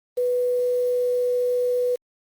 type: tone with quantisation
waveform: sine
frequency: 493.9 Hz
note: B4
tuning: in tune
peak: -19 dBFS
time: 0.17-1.96 s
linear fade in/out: 10 ms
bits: 7
effects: Opus 32 kbps